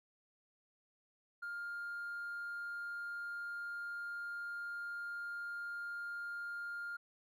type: tone with hard clipping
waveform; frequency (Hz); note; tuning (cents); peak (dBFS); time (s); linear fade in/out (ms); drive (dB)
triangle; 1406; F6; +11; -40; 1.42-6.97; 10; 2
effects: none